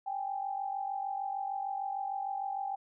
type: tone pair together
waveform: sine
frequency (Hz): 784 / 830.6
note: G5 / G#5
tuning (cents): 0 / 0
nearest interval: minor second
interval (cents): 100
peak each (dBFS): -34 / -39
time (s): 0.06-2.76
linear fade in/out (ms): 10
effects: none